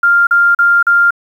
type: tone bursts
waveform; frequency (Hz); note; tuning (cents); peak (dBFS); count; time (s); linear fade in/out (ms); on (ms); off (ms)
sine; 1396.9; F6; 0; -6; 4; 0.03-1.107; 5; 240; 39
effects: 7-bit